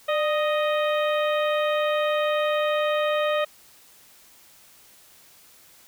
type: harmonic tone with a mistuned harmonic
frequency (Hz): 622.3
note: D#5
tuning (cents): 0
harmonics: 1 / 2 / 3 / 4 / 5 / 6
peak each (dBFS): -22 / -28 / -32 / -34 / -36 / -38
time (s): 0.08-3.45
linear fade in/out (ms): 10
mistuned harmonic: 1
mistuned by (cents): -66
effects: white hiss -53 dBFS RMS until 5.87 s